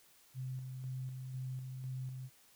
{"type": "tone with tremolo", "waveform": "sine", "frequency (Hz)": 129.5, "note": "C3", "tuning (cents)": -17, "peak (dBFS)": -38, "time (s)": [0.34, 2.3], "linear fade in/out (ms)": 50, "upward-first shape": "square", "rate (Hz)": 2, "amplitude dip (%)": 35, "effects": ["white hiss -65 dBFS RMS until 2.55 s"]}